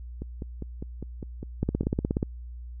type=two click trains; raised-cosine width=3 ms; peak=-22 / -12 dBFS; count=9 / 11; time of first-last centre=0.22-1.833 / 1.63-2.229 s; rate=4.96 / 16.7 Hz; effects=added 60 Hz sine -37 dBFS peak until 2.8 s